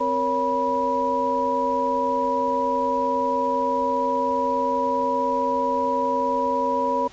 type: tone cluster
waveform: sine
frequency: 260.8 / 467 / 557 / 976 Hz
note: C4 / A#4 / C#5 / B5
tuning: -5 / +3 / +8 / -21 cents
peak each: -29 / -28 / -26 / -22 dBFS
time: 0-7.08 s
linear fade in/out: 10 ms
effects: pink hiss -47 dBFS RMS until 7.12 s + resampled to 16000 Hz